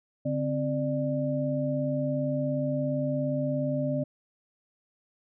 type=tone cluster; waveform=sine; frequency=143.6 / 260.8 / 594 Hz; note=D3 / C4 / D5; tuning=-39 / -5 / +20 cents; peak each=-30 dBFS; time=0.25-4.04 s; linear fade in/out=10 ms; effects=none